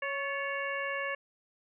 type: harmonic tone with a mistuned harmonic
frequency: 554.4 Hz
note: C#5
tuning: in tune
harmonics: 1 / 2 / 3 / 4 / 5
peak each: -37 / -39 / -36 / -39 / -42 dBFS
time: 0.02-1.15 s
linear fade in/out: 5 ms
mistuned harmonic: 3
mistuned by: +64 cents
effects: none